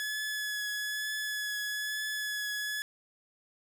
sawtooth tone with vibrato, 1702 Hz, G#6, 42 cents sharp, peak -29 dBFS, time 0-2.82 s, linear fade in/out 0 ms, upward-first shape triangle, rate 1.1 Hz, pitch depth 17 cents each way, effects none

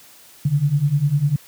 sine beating tone pair, 138.59 / 148.59 Hz, C#3 / D3, 0 / +21 cents, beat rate 10 Hz, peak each -19 / -17 dBFS, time 0.45-1.36 s, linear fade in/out 5 ms, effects white hiss -47 dBFS RMS until 1.47 s + high-pass 80 Hz 12 dB/octave

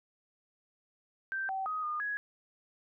sine tone with pitch steps, 1564 / 768 / 1255 / 1219 / 1670 Hz, G6 / G5 / D#6 / D#6 / G#6, -4 / -36 / +15 / -36 / +9 cents, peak -32 dBFS, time 1.32-2.17 s, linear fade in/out 0 ms, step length 170 ms, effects none

